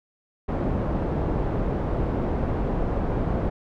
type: low-pass noise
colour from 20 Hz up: pink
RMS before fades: -25 dBFS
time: 0.48-3.5 s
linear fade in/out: 10 ms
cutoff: 680 Hz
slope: 12 dB/octave
effects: none